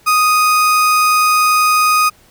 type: tone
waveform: 35% pulse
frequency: 1244.5 Hz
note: D#6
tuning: in tune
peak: -8 dBFS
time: 0.06-2.1 s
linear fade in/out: 20 ms
effects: pink hiss -49 dBFS RMS until 2.3 s